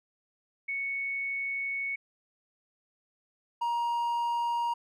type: tone pair in turn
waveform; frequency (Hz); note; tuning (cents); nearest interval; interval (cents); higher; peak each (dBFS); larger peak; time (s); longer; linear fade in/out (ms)
sine / triangle; 2217 / 943.8; C#7 / A#5; 0 / +21; octave + minor third; 1479; first; -30 / -25; second; 0.68-1.96 / 3.61-4.74; first; 10
effects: none